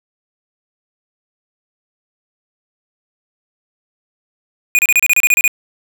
square tone bursts, 2459 Hz, D#7, 21 cents flat, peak -9 dBFS, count 11, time 4.75-5.478 s, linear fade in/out 0 ms, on 38 ms, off 31 ms, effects none

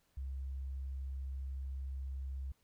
sine tone, 66.9 Hz, C2, 39 cents sharp, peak -38 dBFS, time 0.17-2.52 s, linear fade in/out 5 ms, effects pink hiss -75 dBFS RMS until 2.63 s

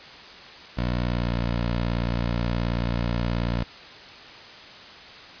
15% pulse tone with pitch glide, 60.5 to 58.64 Hz, B1 to A#1, -35 to +11 cents, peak -17 dBFS, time 0.77-3.64 s, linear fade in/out 10 ms, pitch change -54 cents, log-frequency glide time 1.03-1.34 s, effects white hiss -43 dBFS RMS until 5.4 s + resampled to 11025 Hz

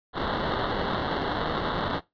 white noise with sample-and-hold, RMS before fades -28 dBFS, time 0.13-2.01 s, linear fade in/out 50 ms, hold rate 2450 Hz, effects noise-tail reverb RT60 0.2 s tail -20 dB re dry + resampled to 11025 Hz

